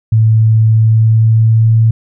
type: tone with pitch glide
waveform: sine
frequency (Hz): 110.7 to 112.44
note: A2 to A2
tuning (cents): +11 to +38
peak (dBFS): -5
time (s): 0.12-1.91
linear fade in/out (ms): 5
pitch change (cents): +27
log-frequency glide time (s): 0.67-1.79
effects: none